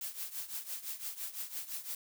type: noise with tremolo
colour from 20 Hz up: blue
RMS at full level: -38 dBFS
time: 0.01-1.95 s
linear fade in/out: 2 ms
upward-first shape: triangle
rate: 5.9 Hz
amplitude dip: 85%
effects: none